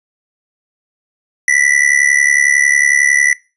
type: tone with amplitude modulation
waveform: square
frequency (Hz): 1975.5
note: B6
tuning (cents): 0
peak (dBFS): -6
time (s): 1.48-3.33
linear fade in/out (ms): 2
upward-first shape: sine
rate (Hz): 71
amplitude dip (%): 90
effects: noise-tail reverb RT60 0.3 s tail -22 dB re dry + resampled to 24000 Hz